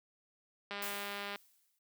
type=click train; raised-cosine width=0.3 ms; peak=-25 dBFS; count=132; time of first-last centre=0.71-1.359 s; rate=202 Hz
type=noise with exponential decay; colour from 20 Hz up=blue; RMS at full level=-40 dBFS; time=0.82-1.79 s; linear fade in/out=5 ms; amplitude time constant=210 ms
effects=high-pass 200 Hz 12 dB/octave